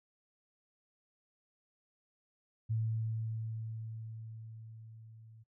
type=tone with level ramp; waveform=sine; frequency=111.5 Hz; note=A2; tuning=23 cents sharp; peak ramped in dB=-30 to -54 dBFS; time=2.69-5.44 s; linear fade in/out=20 ms; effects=noise-tail reverb RT60 0.1 s tail -20 dB re dry